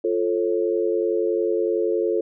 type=chord; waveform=sine; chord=F augmented; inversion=none; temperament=equal with one note detuned; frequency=349.2 / 440 / 543 Hz; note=F4 / A4 / C#5; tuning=0 / 0 / -36 cents; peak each=-23 / -22 / -27 dBFS; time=0.04-2.21 s; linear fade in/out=5 ms; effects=none